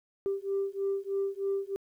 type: beating tone pair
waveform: sine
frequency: 392 / 395.2 Hz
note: G4 / G4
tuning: 0 / +14 cents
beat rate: 3.2 Hz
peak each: -31 / -31 dBFS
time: 0.26-1.76 s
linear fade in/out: 0 ms
effects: tanh soft clip ceiling -23 dBFS + 11-bit